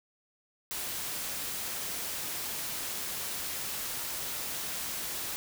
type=noise; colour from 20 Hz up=white; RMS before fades=-36 dBFS; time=0.71-5.36 s; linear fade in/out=0 ms; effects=none